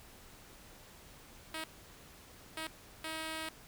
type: tone bursts at uneven times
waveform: 5% pulse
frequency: 318.1 Hz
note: D#4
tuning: 38 cents sharp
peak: -27 dBFS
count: 3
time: 1.54-1.64 / 2.57-2.67 / 3.04-3.49 s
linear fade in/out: 2 ms
effects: pink hiss -56 dBFS RMS until 3.67 s